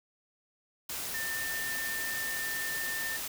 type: tone in noise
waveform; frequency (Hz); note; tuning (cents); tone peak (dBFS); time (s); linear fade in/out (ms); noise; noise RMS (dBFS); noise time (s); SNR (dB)
sine; 1798; A6; +37; -34; 1.14-3.17; 5; white; -37; 0.89-3.28; 0
effects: none